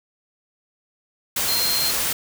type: tone in noise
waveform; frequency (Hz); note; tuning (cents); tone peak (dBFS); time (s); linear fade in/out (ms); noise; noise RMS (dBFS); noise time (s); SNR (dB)
sine; 4186; C8; 0; -22; 1.48-1.91; 5; white; -23; 1.36-2.13; -2
effects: none